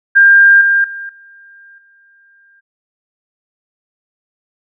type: tone with level steps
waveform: sine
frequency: 1599 Hz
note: G6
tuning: 34 cents sharp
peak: -3 / -8 / -23 / -38 / -46 dBFS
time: 0.15-2.61 s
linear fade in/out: 20 ms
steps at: 0.61 / 0.84 / 1.09 / 1.78 s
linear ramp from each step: 2 ms
effects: none